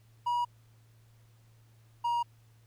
triangle tone pair in turn, 963 / 948.6 Hz, B5 / A#5, -44 / +30 cents, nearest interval unison, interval 26 cents, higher first, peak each -25 dBFS, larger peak neither, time 0.26-0.45 / 2.04-2.23 s, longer neither, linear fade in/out 10 ms, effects added 113 Hz sine -58 dBFS peak until 2.66 s + pink hiss -69 dBFS RMS until 2.66 s

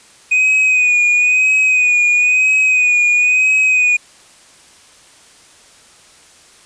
triangle tone with vibrato, 2490 Hz, D#7, 1 cent sharp, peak -8 dBFS, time 0.31-3.97 s, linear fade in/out 10 ms, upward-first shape sine, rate 1 Hz, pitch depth 37 cents each way, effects white hiss -45 dBFS RMS until 6.65 s + resampled to 22050 Hz

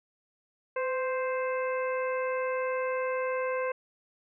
harmonic tone with a mistuned harmonic, 523.3 Hz, C5, in tune, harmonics 1 / 2 / 3 / 4 / 5, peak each -29 / -35 / -39 / -41 / -43 dBFS, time 0.76-3.72 s, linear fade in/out 5 ms, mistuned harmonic 1, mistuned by -39 cents, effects none

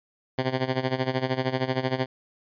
10% pulse tone with tremolo, 130 Hz, C3, 11 cents flat, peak -13 dBFS, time 0.38-2.06 s, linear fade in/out 5 ms, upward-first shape sine, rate 13 Hz, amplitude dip 80%, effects resampled to 11025 Hz

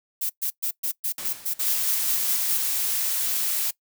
violet noise bursts, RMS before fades -26 dBFS, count 12, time 0.21-2.574 s, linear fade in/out 10 ms, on 87 ms, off 120 ms
white noise with exponential decay, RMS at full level -32 dBFS, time 1.18-1.97 s, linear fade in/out 2 ms, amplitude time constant 170 ms
blue noise, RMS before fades -25 dBFS, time 1.59-3.71 s, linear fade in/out 10 ms
effects noise-tail reverb RT60 0.1 s tail -21 dB re dry

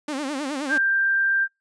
sawtooth tone with vibrato, 282.1 Hz, C#4, 30 cents sharp, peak -22 dBFS, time 0.08-0.78 s, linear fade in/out 5 ms, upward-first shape sine, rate 9.5 Hz, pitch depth 140 cents each way
sine tone, 1582 Hz, G6, 15 cents sharp, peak -18 dBFS, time 0.68-1.48 s, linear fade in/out 50 ms
effects noise-tail reverb RT60 0.2 s tail -24 dB re dry + resampled to 22050 Hz

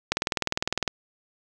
click train, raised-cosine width 0.2 ms, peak -6 dBFS, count 16, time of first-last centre 0.12-0.878 s, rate 19.8 Hz, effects none

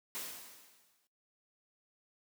white noise with exponential decay, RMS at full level -39 dBFS, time 0.15-1.07 s, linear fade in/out 0 ms, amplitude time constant 200 ms, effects noise-tail reverb RT60 0.2 s tail -18 dB re dry + high-pass 150 Hz 12 dB/octave

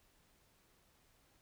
silence, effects pink hiss -71 dBFS RMS until 1.41 s

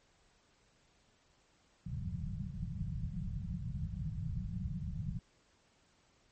white low-pass noise, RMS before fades -39 dBFS, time 1.86-5.19 s, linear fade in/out 5 ms, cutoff 190 Hz, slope 96 dB/octave, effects pink hiss -70 dBFS RMS until 6.31 s + MP3 32 kbps

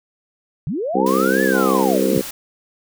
sine linear two-way sweep, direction up then down, 120 to 1760 to 120 Hz, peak -20 dBFS, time 0.67-2.18 s, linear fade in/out 0 ms, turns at 1.43 s
harmonic tone, 65.41 Hz, C2, in tune, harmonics 3 / 4 / 5 / 6 / 7 / 8, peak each -22 / -22 / -22 / -22 / -22 / -22 dBFS, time 0.94-2.22 s, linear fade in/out 20 ms
white noise, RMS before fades -31 dBFS, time 1.06-2.31 s, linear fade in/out 5 ms
triangle chord, Ab dominant seventh, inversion second, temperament just, 623 / 747.5 / 830.6 / 1038.3 Hz, Eb5 / Gb5 / Ab5 / C6, +2 / +17 / 0 / -14 cents, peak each -31 / -28 / -29 / -28 dBFS, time 1.52-1.86 s, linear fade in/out 50 ms
effects none

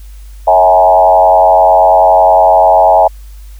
sine tone with frequency modulation, 740 Hz, F#5, in tune, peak -3 dBFS, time 0.47-3.08 s, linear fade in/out 10 ms, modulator 90.5 Hz, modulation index 1.7, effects added 50 Hz sine -28 dBFS peak until 3.59 s + white hiss -46 dBFS RMS until 3.59 s

